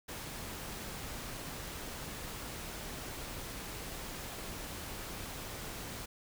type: noise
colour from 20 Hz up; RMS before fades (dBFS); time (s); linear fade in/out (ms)
pink; -43; 0.08-6.06; 10
effects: none